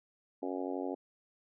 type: harmonic tone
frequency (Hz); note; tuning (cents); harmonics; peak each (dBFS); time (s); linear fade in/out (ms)
92.1; F#2; -7; 3 / 4 / 5 / 6 / 7 / 8 / 9; -38 / -40 / -42 / -44 / -45 / -46 / -47; 0.42-0.95; 10
effects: none